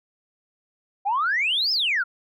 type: exponential two-way sweep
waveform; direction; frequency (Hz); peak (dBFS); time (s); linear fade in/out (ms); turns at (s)
sine; up then down; 758 to 5370 to 1342; -19; 1.05-2.04; 20; 1.72
effects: tanh soft clip ceiling -15 dBFS